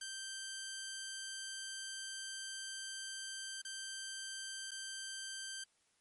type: tone with dropouts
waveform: 10% pulse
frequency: 1565 Hz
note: G6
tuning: 3 cents flat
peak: -34 dBFS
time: 0.01-5.64 s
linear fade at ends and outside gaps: 5 ms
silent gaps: 3.618-3.649 / 4.709-4.715 s
effects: white hiss -75 dBFS RMS until 6 s + MP3 48 kbps